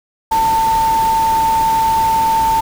sine tone in noise, 895 Hz, A5, 29 cents sharp, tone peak -11 dBFS, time 0.31-2.61 s, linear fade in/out 10 ms, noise pink, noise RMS -26 dBFS, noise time 0.31-2.61 s, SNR +12 dB, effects none

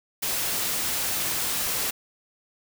white noise, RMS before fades -27 dBFS, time 0.22-1.91 s, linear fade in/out 10 ms, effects none

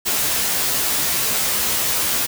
white noise with comb filter, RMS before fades -20 dBFS, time 0.05-2.27 s, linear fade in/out 20 ms, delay 14 ms, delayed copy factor +0.8, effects none

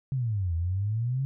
sine exponential two-way sweep, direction down then up, 138.59 to 81.4 to 138.59 Hz, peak -25 dBFS, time 0.12-1.25 s, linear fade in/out 0 ms, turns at 0.55 s, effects none

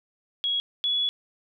sine tone pair in turn, 3322 / 3392 Hz, G#7 / G#7, 0 / +36 cents, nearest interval unison, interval 36 cents, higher second, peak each -23 / -22 dBFS, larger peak second, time 0.44-0.6 / 0.84-1.09 s, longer second, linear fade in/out 0 ms, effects none

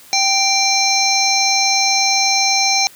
harmonic tone with a mistuned harmonic, 784 Hz, G5, in tune, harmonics 1 / 3 / 5 / 7 / 8, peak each -19 / -19 / -19 / -19 / -19 dBFS, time 0.13-2.87 s, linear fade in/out 0 ms, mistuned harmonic 5, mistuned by +86 cents, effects white hiss -43 dBFS RMS until 2.95 s + high-pass 80 Hz 12 dB/octave

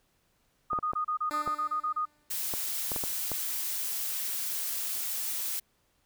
sine tone bursts, 1235 Hz, D#6, 13 cents flat, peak -27 dBFS, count 11, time 0.7-2.055 s, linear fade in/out 10 ms, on 95 ms, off 31 ms
clicks, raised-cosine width 1 ms, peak -21 dBFS, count 9, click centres 0.732 / 0.788 / 0.934 / 1.476 / 2.538 / 2.918 / 2.962 / 3.038 / 3.317 s
10% pulse tone with exponential decay, 297.6 Hz, D4, 23 cents sharp, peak -26 dBFS, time 1.31-2.33 s, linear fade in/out 0 ms, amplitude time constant 220 ms
blue noise, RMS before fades -33 dBFS, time 2.3-5.6 s, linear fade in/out 10 ms
effects pink hiss -71 dBFS RMS until 6.05 s

